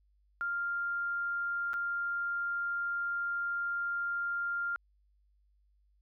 sine tone with dropouts, 1396.9 Hz, F6, in tune, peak -31 dBFS, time 0.41-4.76 s, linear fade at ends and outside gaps 0 ms, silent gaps 1.733-1.74 s, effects added 50 Hz sine -66 dBFS peak until 6.01 s

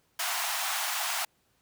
pink high-pass noise, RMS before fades -31 dBFS, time 0.19-1.25 s, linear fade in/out 5 ms, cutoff 670 Hz, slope 96 dB/octave, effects pink hiss -70 dBFS RMS until 1.61 s + high-pass 60 Hz 12 dB/octave

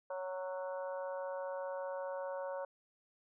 harmonic tone with a mistuned harmonic, 185 Hz, F#3, in tune, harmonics 3 / 4 / 5 / 6 / 7 / 8, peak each -39 / -52 / -46 / -51 / -57 / -53 dBFS, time 0.1-2.65 s, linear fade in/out 5 ms, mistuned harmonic 7, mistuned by +44 cents, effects none

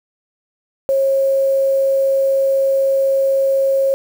sine tone with quantisation, 542 Hz, C#5, 39 cents flat, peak -12 dBFS, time 0.89-3.94 s, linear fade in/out 0 ms, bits 6, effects none

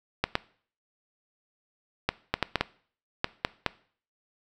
clicks, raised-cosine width 0.3 ms, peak -7 dBFS, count 10, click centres 0.24 / 0.354 / 2.09 / 2.34 / 2.427 / 2.557 / 2.61 / 3.244 / 3.449 / 3.663 s, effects noise-tail reverb RT60 0.5 s tail -20 dB re dry

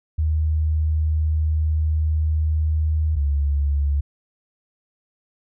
sine tone pair in turn, 77.8 / 71.19 Hz, D#2 / C#2, 0 / +47 cents, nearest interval major second, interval 153 cents, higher first, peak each -17 dBFS, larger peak neither, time 0.18-3.16 / 3.16-4.01 s, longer first, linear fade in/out 10 ms, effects none

